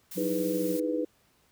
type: noise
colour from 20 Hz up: blue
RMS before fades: -41 dBFS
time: 0.11-0.8 s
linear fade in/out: 5 ms
type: tone with tremolo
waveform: sine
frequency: 185 Hz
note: F#3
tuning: in tune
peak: -33 dBFS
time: 0.15-0.77 s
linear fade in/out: 20 ms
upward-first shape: sine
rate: 13 Hz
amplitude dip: 40%
type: chord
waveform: sine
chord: E major seventh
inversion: third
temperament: just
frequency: 309 / 329.6 / 412 / 494.4 Hz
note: D#4 / E4 / G#4 / B4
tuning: -12 / 0 / -14 / +2 cents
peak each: -30 / -36 / -36 / -30 dBFS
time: 0.17-1.05 s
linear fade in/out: 10 ms
effects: pink hiss -66 dBFS RMS until 1.51 s + high-pass 60 Hz 12 dB/octave